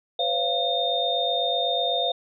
sine tone cluster, 507 / 555 / 693 / 3649 Hz, B4 / C#5 / F5 / A#7, +45 / +2 / -14 / -38 cents, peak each -29 / -31 / -26 / -25 dBFS, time 0.19-2.12 s, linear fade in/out 5 ms, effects none

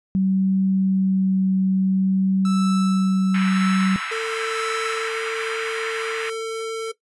sine tone with vibrato, 190.4 Hz, F#3, 50 cents sharp, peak -16 dBFS, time 0.15-3.96 s, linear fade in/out 0 ms, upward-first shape triangle, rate 0.53 Hz, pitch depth 8 cents each way
45% pulse tone with tremolo, 1318.5 Hz, E6, in tune, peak -26 dBFS, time 2.45-5.08 s, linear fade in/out 2 ms, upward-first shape sine, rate 0.98 Hz, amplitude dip 65%
white band-pass noise, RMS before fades -30 dBFS, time 3.34-6.3 s, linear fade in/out 5 ms, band 1200 to 2400 Hz, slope 24 dB/octave
square tone, 448.2 Hz, A4, 32 cents sharp, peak -25 dBFS, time 4.11-6.92 s, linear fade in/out 10 ms
effects noise-tail reverb RT60 0.1 s tail -17 dB re dry + resampled to 24000 Hz

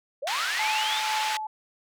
sine linear sweep, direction up, 496.2 to 3700 Hz, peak -29 dBFS, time 0.22-1 s, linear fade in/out 10 ms
white band-pass noise, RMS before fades -30 dBFS, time 0.27-1.37 s, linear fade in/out 2 ms, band 1200 to 3400 Hz, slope 12 dB/octave
sine tone with tremolo, 864 Hz, A5, 32 cents flat, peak -26 dBFS, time 0.59-1.47 s, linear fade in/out 5 ms, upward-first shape sine, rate 2.1 Hz, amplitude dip 35%
effects none

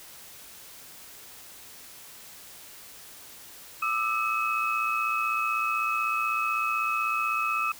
sine tone cluster, 1200 / 1316 / 2564 Hz, D6 / E6 / E7, +37 / -3 / -49 cents, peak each -29 dBFS, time 3.82-7.72 s, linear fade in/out 5 ms, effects white hiss -47 dBFS RMS until 7.79 s

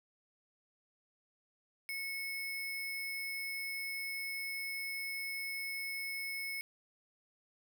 sine tone with sample-and-hold, 2195 Hz, C#7, 18 cents flat, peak -37 dBFS, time 1.89-6.61 s, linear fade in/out 0 ms, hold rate 7350 Hz, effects none

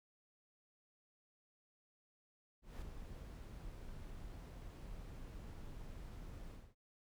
brown noise with ADSR envelope, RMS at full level -44 dBFS, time 2.62-6.75 s, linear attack 200 ms, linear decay 5 ms, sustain -6 dB, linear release 240 ms, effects none

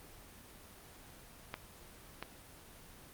clicks, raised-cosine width 0.3 ms, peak -23 dBFS, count 2, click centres 1.541 / 2.226 s, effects pink hiss -55 dBFS RMS until 3.13 s + Opus 24 kbps

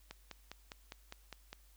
click train, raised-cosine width 0.2 ms, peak -28 dBFS, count 8, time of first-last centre 0.11-1.53 s, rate 4.93 Hz, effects added 50 Hz sine -61 dBFS peak until 1.76 s + white hiss -69 dBFS RMS until 1.76 s

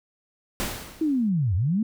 pink noise with exponential decay, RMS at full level -26 dBFS, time 0.6-1.29 s, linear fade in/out 0 ms, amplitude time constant 150 ms
sine linear two-way sweep, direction down then up, 327.3 to 81.9 to 231.6 Hz, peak -20 dBFS, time 1.01-1.83 s, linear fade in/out 5 ms, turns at 1.55 s
effects none

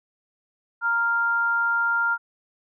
sine tone pair together, 932.3 / 1396.9 Hz, A#5 / F6, 0 / 0 cents, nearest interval perfect fifth, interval 700 cents, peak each -28 / -20 dBFS, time 0.81-2.18 s, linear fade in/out 50 ms, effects none

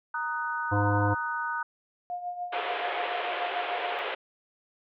sine chord, D# minor, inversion second, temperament just, 933.4 / 1244.5 / 1493.4 Hz, A#5 / D#6 / F#6, +2 / 0 / +16 cents, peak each -33 / -34 / -32 dBFS, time 0.14-1.63 s, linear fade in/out 5 ms
harmonic tone, 102.4 Hz, G#2, 24 cents flat, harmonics 1 / 3 / 5 / 7 / 9 / 10, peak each -25 / -30 / -32 / -33 / -35 / -35 dBFS, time 0.71-1.15 s, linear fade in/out 20 ms
sine tone with tremolo, 711 Hz, F5, 31 cents sharp, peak -29 dBFS, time 2.1-3.99 s, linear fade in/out 0 ms, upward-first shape triangle, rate 6.9 Hz, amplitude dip 70%
pink band-pass noise, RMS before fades -33 dBFS, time 2.52-4.15 s, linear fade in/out 10 ms, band 390 to 3300 Hz, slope 48 dB/octave
effects none

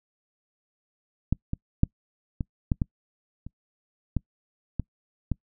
clicks, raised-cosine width 5 ms, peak -10 / -16 / -6 / -16 / -10 / -12 / -26 / -12 / -14 / -13 dBFS, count 10, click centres 1.326 / 1.534 / 1.834 / 2.408 / 2.718 / 2.818 / 3.466 / 4.167 / 4.797 / 5.317 s, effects noise-tail reverb RT60 0.1 s tail -26 dB re dry

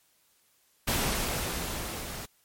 pink noise with level ramp, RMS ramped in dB -27 to -39 dBFS, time 0.87-2.26 s, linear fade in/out 10 ms, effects white hiss -67 dBFS RMS until 2.44 s + MP3 64 kbps

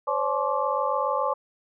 sine tone cluster, 522 / 569 / 863 / 1062 / 1159 Hz, C5 / C#5 / A5 / C6 / D6, -4 / +45 / -34 / +25 / -23 cents, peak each -29 dBFS, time 0.07-1.34 s, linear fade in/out 10 ms, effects none

